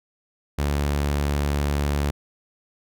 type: tone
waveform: sawtooth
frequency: 72 Hz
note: D2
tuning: 34 cents flat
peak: -17 dBFS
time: 0.58-2.11 s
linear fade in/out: 10 ms
effects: none